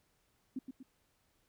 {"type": "tone with echo", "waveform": "sine", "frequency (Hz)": 260.8, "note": "C4", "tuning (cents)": -5, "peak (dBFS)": -35, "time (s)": [0.56, 0.59], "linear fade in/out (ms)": 5, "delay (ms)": 120, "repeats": 2, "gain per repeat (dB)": -6, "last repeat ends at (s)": 0.83, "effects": ["pink hiss -75 dBFS RMS until 1.48 s"]}